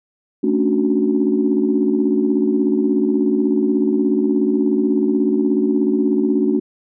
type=chord; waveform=sine; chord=D major seventh; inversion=second; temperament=equal; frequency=220 / 277.2 / 293.7 / 370 Hz; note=A3 / C#4 / D4 / F#4; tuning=0 / 0 / 0 / 0 cents; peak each=-19 dBFS; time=0.43-6.6 s; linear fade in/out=10 ms; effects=tanh soft clip ceiling -4 dBFS